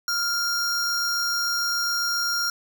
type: tone pair together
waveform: square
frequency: 1396.9 / 5588 Hz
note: F6 / F8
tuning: 0 / 0 cents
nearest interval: 2 octaves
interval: 2400 cents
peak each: -26 dBFS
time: 0.08-2.5 s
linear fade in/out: 2 ms
effects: none